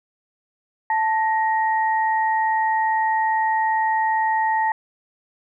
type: tone pair together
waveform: sine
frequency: 880 / 1877.6 Hz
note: A5 / A#6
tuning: 0 / +12 cents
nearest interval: octave + minor second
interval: 1312 cents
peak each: -18 / -25 dBFS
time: 0.9-4.72 s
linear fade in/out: 2 ms
effects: none